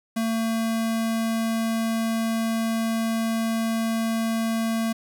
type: tone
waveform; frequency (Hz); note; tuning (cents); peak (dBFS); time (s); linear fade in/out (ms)
square; 225; A3; +39; -23; 0.16-4.93; 10
effects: 9-bit